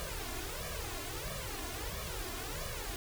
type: noise with flanger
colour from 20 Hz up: pink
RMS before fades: -40 dBFS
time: 0-2.96 s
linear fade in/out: 0 ms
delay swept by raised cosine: 1.7 to 2.9 ms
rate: 1.5 Hz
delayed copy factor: +0.9
effects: none